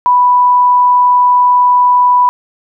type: tone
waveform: sine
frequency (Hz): 987.8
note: B5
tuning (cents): 0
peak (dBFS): -5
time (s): 0.06-2.29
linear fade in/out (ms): 0
effects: none